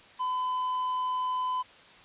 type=tone with tanh clipping; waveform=sine; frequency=1011 Hz; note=B5; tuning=40 cents sharp; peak=-28 dBFS; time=0.19-1.63 s; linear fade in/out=20 ms; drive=3 dB; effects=white hiss -53 dBFS RMS until 2.04 s + resampled to 8000 Hz